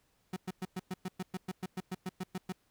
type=tone bursts; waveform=35% pulse; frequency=185 Hz; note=F#3; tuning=in tune; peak=-33 dBFS; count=16; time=0.33-2.524 s; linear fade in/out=5 ms; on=34 ms; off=110 ms; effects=pink hiss -73 dBFS RMS until 2.7 s